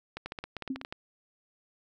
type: clicks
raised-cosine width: 0.3 ms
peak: -21 dBFS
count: 12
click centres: 0.17 / 0.26 / 0.321 / 0.388 / 0.44 / 0.567 / 0.623 / 0.677 / 0.76 / 0.814 / 0.849 / 0.925 s
type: tone with exponential decay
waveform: sine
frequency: 263.9 Hz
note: C4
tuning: 15 cents sharp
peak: -27 dBFS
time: 0.7-0.84 s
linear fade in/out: 5 ms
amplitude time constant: 30 ms
effects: none